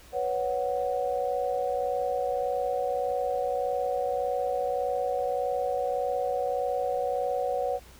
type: chord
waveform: sine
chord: B suspended second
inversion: none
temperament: just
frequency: 493.9 / 555.6 / 740.8 Hz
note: B4 / C#5 / F#5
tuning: 0 / +4 / +2 cents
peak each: -30 dBFS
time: 0.12-7.8 s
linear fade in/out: 50 ms
effects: added 60 Hz sine -54 dBFS peak until 7.99 s + pink hiss -53 dBFS RMS until 7.99 s